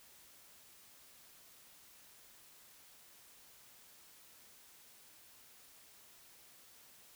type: silence
effects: white hiss -61 dBFS RMS until 7.15 s